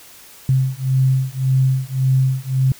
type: beating tone pair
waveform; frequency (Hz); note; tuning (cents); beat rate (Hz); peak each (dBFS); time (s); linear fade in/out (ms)
sine; 130.81 / 132.61; C3 / C3; 0 / +24; 1.8; -17; 0.49-2.72; 2
effects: white hiss -43 dBFS RMS until 2.79 s